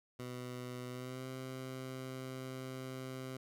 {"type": "tone with pitch glide", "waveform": "15% pulse", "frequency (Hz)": [124.8, 130.4], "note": ["B2", "C3"], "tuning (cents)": [19, -5], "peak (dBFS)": -36, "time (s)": [0.19, 3.37], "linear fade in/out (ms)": 5, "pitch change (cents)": 76, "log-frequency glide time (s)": [0.89, 1.26], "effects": []}